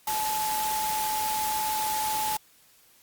sine tone in noise, 863 Hz, A5, 34 cents flat, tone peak -27 dBFS, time 0.07-2.37 s, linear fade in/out 5 ms, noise white, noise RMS -32 dBFS, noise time 0.07-2.37 s, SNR +2 dB, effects white hiss -59 dBFS RMS until 3.02 s + Opus 48 kbps

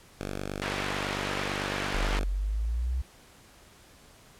5% pulse tone, 49 Hz, G1, in tune, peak -22 dBFS, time 0.19-2.25 s, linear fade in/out 20 ms
white band-pass noise, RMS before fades -34 dBFS, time 0.62-2.19 s, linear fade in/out 0 ms, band 470 to 2300 Hz, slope 12 dB/octave
sine linear sweep, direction up, 36.71 to 65.41 Hz, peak -26 dBFS, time 1.94-3.02 s, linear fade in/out 10 ms
effects pink hiss -55 dBFS RMS until 4.39 s + low-pass 12000 Hz 12 dB/octave

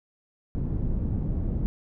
pink low-pass noise, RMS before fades -27 dBFS, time 0.55-1.66 s, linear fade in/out 0 ms, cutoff 210 Hz, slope 12 dB/octave, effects none

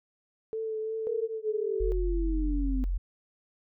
sine tone with vibrato, 440 Hz, A4, in tune, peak -30 dBFS, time 0.53-1.92 s, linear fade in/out 0 ms, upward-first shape triangle, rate 2.9 Hz, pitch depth 23 cents each way
sine linear sweep, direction down, 478.1 to 254.5 Hz, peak -30 dBFS, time 1.07-2.84 s, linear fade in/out 0 ms
sine tone, 44.73 Hz, F1, 42 cents sharp, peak -26 dBFS, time 1.8-2.98 s, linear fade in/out 10 ms
effects none

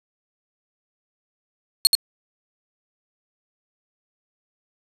sawtooth tone with echo, 4309 Hz, C#8, 50 cents flat, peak -7 dBFS, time 1.85-1.87 s, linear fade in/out 0 ms, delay 81 ms, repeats 1, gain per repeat -3 dB, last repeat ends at 1.951 s, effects resampled to 32000 Hz + 7-bit

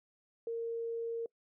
sine tone, 461.3 Hz, A#4, 18 cents flat, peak -34 dBFS, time 0.47-1.26 s, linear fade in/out 2 ms, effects noise-tail reverb RT60 0.1 s tail -25 dB re dry

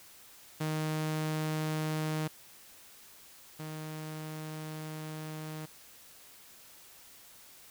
sawtooth tone pair in turn, 155.56 / 155.56 Hz, D#3 / D#3, 0 / 0 cents, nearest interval unison, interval 0 cents, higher neither, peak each -27 / -35 dBFS, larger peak first, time 0.6-2.28 / 3.59-5.66 s, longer second, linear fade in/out 10 ms, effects white hiss -55 dBFS RMS until 7.7 s

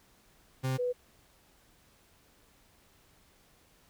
40% pulse / sine tone pair in turn, 130.81 / 493.9 Hz, C3 / B4, 0 / 0 cents, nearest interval octave + major seventh, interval 2300 cents, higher second, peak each -28 dBFS, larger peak neither, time 0.63-0.78 / 0.78-0.93 s, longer neither, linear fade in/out 20 ms, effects pink hiss -64 dBFS RMS until 3.89 s

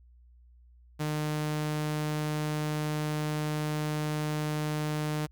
sawtooth tone, 151.8 Hz, D#3, 42 cents flat, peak -25 dBFS, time 0.99-5.27 s, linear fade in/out 20 ms, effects added 60 Hz sine -54 dBFS peak until 5.31 s

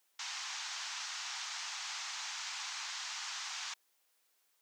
white band-pass noise, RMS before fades -42 dBFS, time 0.19-3.74 s, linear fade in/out 5 ms, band 790 to 6800 Hz, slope 48 dB/octave, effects white hiss -75 dBFS RMS until 4.61 s + high-pass 400 Hz 12 dB/octave

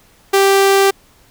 sawtooth tone, 392.1 Hz, G4, in tune, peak -5 dBFS, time 0.33-0.91 s, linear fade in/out 10 ms, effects pink hiss -50 dBFS RMS until 1.3 s

